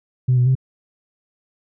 sine tone with pitch steps, 126.8 / 123.9 / 130.8 Hz, B2 / B2 / C3, +46 / +6 / 0 cents, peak -11 dBFS, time 0.28-0.553 s, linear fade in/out 10 ms, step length 91 ms, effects tanh soft clip ceiling -9 dBFS

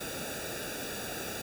pink noise with comb filter, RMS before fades -38 dBFS, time 0-1.42 s, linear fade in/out 10 ms, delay 0.95 ms, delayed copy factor -0.9, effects none

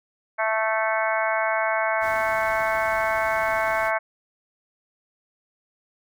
harmonic tone, 220 Hz, A3, in tune, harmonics 3 / 4 / 5 / 6 / 7 / 8 / 9 / 10, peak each -25 / -28 / -29 / -33 / -28 / -34 / -35 / -30 dBFS, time 0.38-3.99 s, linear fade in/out 20 ms
pink noise, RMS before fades -42 dBFS, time 2-3.92 s, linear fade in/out 50 ms
effects none

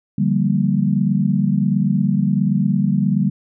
sine chord, G minor seventh, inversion second, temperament equal, 146.83 / 174.61 / 196 / 233.1 Hz, D3 / F3 / G3 / Bb3, 0 / 0 / 0 / 0 cents, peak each -20 / -23 / -17 / -22 dBFS, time 0.18-3.3 s, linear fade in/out 5 ms, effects none

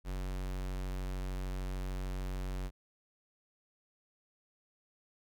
square tone, 46.59 Hz, F#1, 13 cents sharp, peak -36 dBFS, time 0.04-2.71 s, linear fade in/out 50 ms, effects none

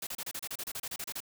white noise bursts, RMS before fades -38 dBFS, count 15, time 0.02-1.204 s, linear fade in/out 5 ms, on 50 ms, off 31 ms, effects none

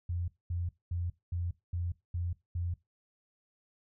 sine tone bursts, 87 Hz, F2, 6 cents flat, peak -31 dBFS, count 7, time 0.09-2.74 s, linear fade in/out 5 ms, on 190 ms, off 220 ms, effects noise-tail reverb RT60 0.2 s tail -19 dB re dry

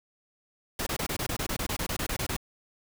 pink noise bursts, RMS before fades -31 dBFS, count 16, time 0.79-2.366 s, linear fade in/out 5 ms, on 76 ms, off 24 ms, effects none

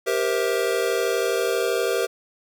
square chord, C dominant seventh, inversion second, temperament just, 392.4 / 470.9 / 523.3 / 654.1 Hz, G4 / Bb4 / C5 / E5, +2 / +18 / 0 / -14 cents, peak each -26 / -25 / -29 / -30 dBFS, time 0.06-2.07 s, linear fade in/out 20 ms, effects none

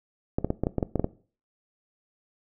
clicks, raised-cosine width 2 ms, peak -11 dBFS, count 10, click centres 0.385 / 0.446 / 0.504 / 0.636 / 0.669 / 0.783 / 0.828 / 0.957 / 0.996 / 1.044 s, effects noise-tail reverb RT60 0.4 s tail -18 dB re dry

